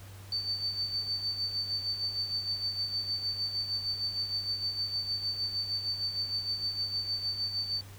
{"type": "tone with tremolo", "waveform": "sine", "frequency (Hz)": 4554, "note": "C#8", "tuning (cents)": 46, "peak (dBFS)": -28, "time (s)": [0.32, 7.81], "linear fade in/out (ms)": 2, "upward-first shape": "sine", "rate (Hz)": 6.5, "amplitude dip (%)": 60, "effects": ["added 98 Hz sine -46 dBFS peak until 7.98 s", "pink hiss -53 dBFS RMS until 7.98 s"]}